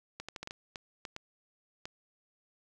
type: clicks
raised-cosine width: 0.2 ms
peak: -23 dBFS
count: 10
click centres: 0.2 / 0.286 / 0.362 / 0.43 / 0.474 / 0.509 / 0.758 / 1.052 / 1.164 / 1.855 s
effects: none